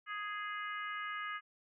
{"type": "harmonic tone", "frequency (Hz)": 415.3, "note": "G#4", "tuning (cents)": 0, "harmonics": [3, 4, 5, 6, 7], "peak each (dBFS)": [-41, -43, -45, -55, -51], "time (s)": [0.06, 1.41], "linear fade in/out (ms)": 50, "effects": []}